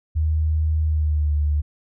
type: tone with pitch glide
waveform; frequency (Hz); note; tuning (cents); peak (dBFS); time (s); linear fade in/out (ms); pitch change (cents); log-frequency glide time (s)
sine; 78.1 to 74.14; D#2 to D2; +7 to +17; -17; 0.15-1.62; 20; -90; 0.85-1.32
effects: none